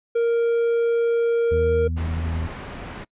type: tone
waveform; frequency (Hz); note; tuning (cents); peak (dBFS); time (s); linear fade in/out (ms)
triangle; 466.2; A#4; 0; -15; 0.15-1.88; 10
type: harmonic tone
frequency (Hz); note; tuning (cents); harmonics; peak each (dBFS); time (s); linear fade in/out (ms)
81.8; E2; -13; 1 / 2 / 3; -23 / -34 / -36; 1.51-2.47; 10
type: low-pass noise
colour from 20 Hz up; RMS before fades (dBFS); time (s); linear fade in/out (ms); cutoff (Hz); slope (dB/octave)
pink; -35; 1.96-3.05; 20; 2300; 12
effects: noise-tail reverb RT60 0.1 s tail -25 dB re dry + resampled to 8000 Hz